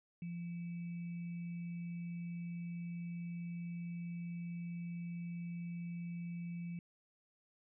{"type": "tone with sample-and-hold", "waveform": "sine", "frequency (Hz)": 172.3, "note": "F3", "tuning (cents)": -23, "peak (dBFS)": -40, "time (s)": [0.22, 6.79], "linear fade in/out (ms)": 2, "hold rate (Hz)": 2450, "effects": ["resampled to 8000 Hz"]}